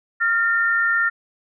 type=tone pair together; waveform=sine; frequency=1396.9 / 1813.9 Hz; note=F6 / A#6; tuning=0 / -48 cents; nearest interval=perfect fourth; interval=452 cents; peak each=-19 dBFS; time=0.2-1.1 s; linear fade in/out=20 ms; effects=none